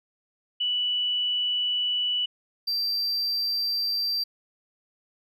sine / triangle tone pair in turn, 2960 / 4699 Hz, F#7 / D8, 0 / 0 cents, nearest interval minor sixth, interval 800 cents, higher second, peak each -23 dBFS, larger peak neither, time 0.6-2.26 / 2.67-4.24 s, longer first, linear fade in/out 10 ms, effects none

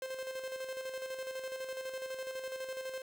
45% pulse tone with tremolo, 523.3 Hz, C5, in tune, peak -37 dBFS, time 0.02-3.02 s, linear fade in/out 2 ms, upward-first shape square, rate 12 Hz, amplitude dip 45%, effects none

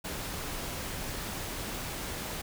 pink noise, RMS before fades -37 dBFS, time 0.04-2.42 s, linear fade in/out 10 ms, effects none

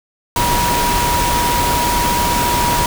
sine tone in noise, 962 Hz, B5, 46 cents flat, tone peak -16 dBFS, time 0.36-2.86 s, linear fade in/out 2 ms, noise pink, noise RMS -18 dBFS, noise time 0.36-2.86 s, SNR -1 dB, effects none

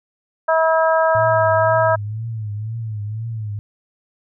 harmonic tone, 322.6 Hz, E4, 37 cents flat, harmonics 2 / 3 / 4 / 5, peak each -15 / -19 / -21 / -23 dBFS, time 0.48-1.96 s, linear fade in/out 10 ms
sine tone with vibrato, 109.1 Hz, A2, 14 cents flat, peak -23 dBFS, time 1.15-3.59 s, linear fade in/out 0 ms, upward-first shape triangle, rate 2 Hz, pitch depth 110 cents each way
effects none

